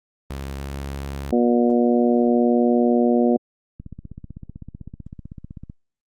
sawtooth tone with pitch glide, 68.4 to 69.31 Hz, C#2 to C#2, -23 to 0 cents, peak -24 dBFS, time 0.3-1.32 s, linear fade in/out 5 ms, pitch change +23 cents, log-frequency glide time 0.5-0.69 s
harmonic tone, 120.1 Hz, B2, 48 cents flat, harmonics 2 / 3 / 4 / 5 / 6, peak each -17 / -21 / -23 / -25 / -27 dBFS, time 1.32-3.37 s, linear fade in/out 10 ms
click train, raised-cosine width 5 ms, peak -23 dBFS, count 31, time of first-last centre 3.8-5.699 s, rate 15.8 Hz
effects Opus 32 kbps

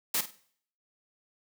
white noise with echo, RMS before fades -28 dBFS, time 0.14-0.21 s, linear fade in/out 5 ms, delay 50 ms, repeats 3, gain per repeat -12 dB, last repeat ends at 0.36 s, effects noise-tail reverb RT60 0.6 s tail -19 dB re dry + high-pass 150 Hz 12 dB/octave

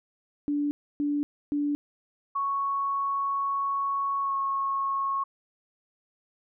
sine tone bursts, 290.8 Hz, D4, 17 cents flat, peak -24 dBFS, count 3, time 0.48-1.75 s, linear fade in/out 0 ms, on 230 ms, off 290 ms
sine tone with pitch glide, 1108.7 to 1095.3 Hz, C#6 to C#6, 0 to -21 cents, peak -25 dBFS, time 2.35-5.24 s, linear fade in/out 10 ms, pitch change -21 cents, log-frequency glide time 4.21-4.34 s
effects none

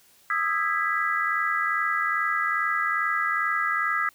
sine chord, E major seventh, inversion third, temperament just, 1236.1 / 1318.5 / 1648.1 / 1977.8 Hz, D#6 / E6 / G#6 / B6, -12 / 0 / -14 / +2 cents, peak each -28 dBFS, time 0.3-4.09 s, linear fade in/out 2 ms, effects white hiss -58 dBFS RMS until 4.14 s

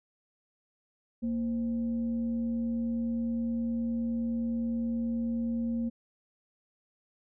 sine tone with frequency modulation, 232.4 Hz, A#3, 5 cents flat, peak -28 dBFS, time 1.22-5.9 s, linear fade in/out 20 ms, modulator 290 Hz, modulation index 0.28, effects none

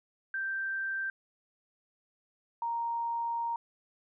sine tone pair in turn, 1568 / 932.3 Hz, G6 / A#5, 0 / 0 cents, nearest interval major sixth, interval 900 cents, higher first, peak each -31 / -30 dBFS, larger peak second, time 0.34-1.1 / 2.62-3.56 s, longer second, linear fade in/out 2 ms, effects none

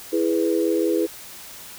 sine chord, E major, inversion none, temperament equal, 329.6 / 415.3 / 493.9 Hz, E4 / G#4 / B4, 0 / 0 / 0 cents, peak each -21 / -23 / -24 dBFS, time 0.12-1.07 s, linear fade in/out 20 ms, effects white hiss -40 dBFS RMS until 1.78 s

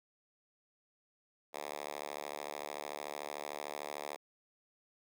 5% pulse tone with high-pass filter, 73.42 Hz, D2, in tune, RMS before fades -43 dBFS, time 1.53-4.17 s, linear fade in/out 20 ms, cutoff 560 Hz, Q 1, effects none

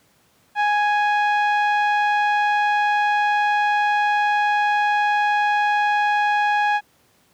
sawtooth tone with low-pass filter, 830.6 Hz, G#5, in tune, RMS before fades -19 dBFS, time 0.55-6.81 s, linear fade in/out 50 ms, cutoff 2100 Hz, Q 1.1, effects pink hiss -59 dBFS RMS until 7.33 s + high-pass 100 Hz 12 dB/octave

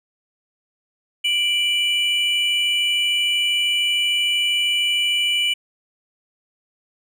triangle tone pair together, 2349 / 2958 Hz, D7 / F#7, 0 / -1 cents, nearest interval major third, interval 399 cents, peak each -21 / -17 dBFS, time 1.24-5.54 s, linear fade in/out 10 ms, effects none

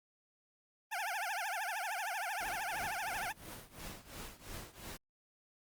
20% pulse tone with vibrato, 784 Hz, G5, in tune, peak -31 dBFS, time 0.91-3.33 s, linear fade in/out 20 ms, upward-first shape triangle, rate 13 Hz, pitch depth 260 cents each way
pink noise with tremolo, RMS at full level -45 dBFS, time 2.4-4.97 s, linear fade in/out 5 ms, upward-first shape triangle, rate 2.9 Hz, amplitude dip 90%
effects Opus 32 kbps

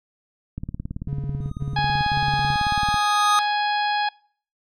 click train, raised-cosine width 5 ms, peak -17 dBFS, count 44, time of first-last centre 0.58-2.943 s, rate 18.2 Hz
triangle tone bursts, 140 Hz, C#3, 18 cents sharp, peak -24 dBFS, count 3, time 1.07-2.556 s, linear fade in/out 20 ms, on 440 ms, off 83 ms
square tone with exponential growth, 1242 Hz, D#6, 3 cents flat, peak -17 dBFS, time 1.41-3.39 s, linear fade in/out 0 ms, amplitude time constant 430 ms
harmonic tone, 832 Hz, G#5, 3 cents sharp, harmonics 1 / 2 / 3 / 4 / 5 / 6, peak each -21 / -27 / -34 / -32 / -33 / -38 dBFS, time 1.76-4.09 s, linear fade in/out 5 ms
effects noise-tail reverb RT60 0.5 s tail -24 dB re dry + low-pass 10000 Hz 12 dB/octave

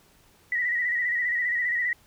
sine tone with vibrato, 1933 Hz, B6, 38 cents flat, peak -23 dBFS, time 0.52-1.93 s, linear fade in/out 2 ms, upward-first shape square, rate 15 Hz, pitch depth 44 cents each way, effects pink hiss -59 dBFS RMS until 2.06 s

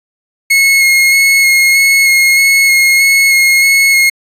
40% pulse tone with vibrato, 2169 Hz, C#7, 38 cents flat, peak -5 dBFS, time 0.5-4.1 s, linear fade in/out 10 ms, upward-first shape square, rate 1.6 Hz, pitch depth 12 cents each way, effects resampled to 32000 Hz

